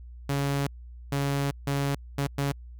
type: tone bursts at uneven times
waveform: sawtooth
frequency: 140.3 Hz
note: C#3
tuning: 21 cents sharp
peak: -21 dBFS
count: 5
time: 0.29-0.67 / 1.12-1.51 / 1.67-1.95 / 2.18-2.27 / 2.38-2.52 s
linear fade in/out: 5 ms
effects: added 60 Hz sine -41 dBFS peak until 2.79 s